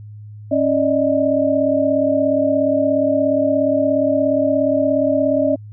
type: tone cluster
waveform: sine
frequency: 274.8 / 588 / 625 Hz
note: C#4 / D5 / D#5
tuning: -15 / +2 / +8 cents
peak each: -18 dBFS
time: 0.51-5.56 s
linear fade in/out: 10 ms
effects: added 105 Hz sine -33 dBFS peak until 5.72 s